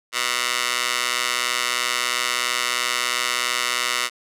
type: tone with high-pass filter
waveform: 15% pulse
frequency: 123 Hz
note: B2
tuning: 7 cents flat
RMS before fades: -23 dBFS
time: 0.12-4.1 s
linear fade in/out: 50 ms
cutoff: 1700 Hz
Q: 0.84
effects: low-pass 11000 Hz 12 dB/octave